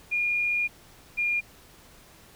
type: tone pair in turn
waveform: sine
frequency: 2425 / 2414 Hz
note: D#7 / D7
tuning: -45 / +47 cents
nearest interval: unison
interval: 8 cents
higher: first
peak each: -23 dBFS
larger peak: neither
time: 0.11-0.68 / 1.17-1.41 s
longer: first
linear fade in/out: 20 ms
effects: pink hiss -53 dBFS RMS until 2.35 s